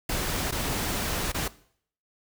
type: noise with dropouts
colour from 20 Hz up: pink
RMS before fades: -29 dBFS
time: 0.09-1.48 s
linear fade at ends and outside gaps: 5 ms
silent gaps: 0.512-0.522 / 1.32-1.344 s
effects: noise-tail reverb RT60 0.6 s tail -19 dB re dry